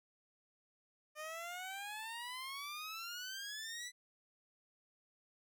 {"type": "exponential sweep", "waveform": "15% pulse", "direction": "up", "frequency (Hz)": [602, 2004], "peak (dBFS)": -37, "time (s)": [1.15, 3.92], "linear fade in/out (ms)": 50, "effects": []}